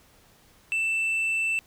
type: tone with tanh clipping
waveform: sine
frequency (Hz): 2660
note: E7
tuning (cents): +15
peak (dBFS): -24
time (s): 0.72-1.59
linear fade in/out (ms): 0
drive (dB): 3
effects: pink hiss -58 dBFS RMS until 1.66 s